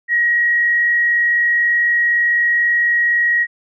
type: tone with frequency modulation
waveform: sine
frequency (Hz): 1898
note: A#6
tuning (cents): +31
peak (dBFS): -12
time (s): 0.08-3.47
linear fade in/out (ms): 50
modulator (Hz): 41.1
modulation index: 0.37
effects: none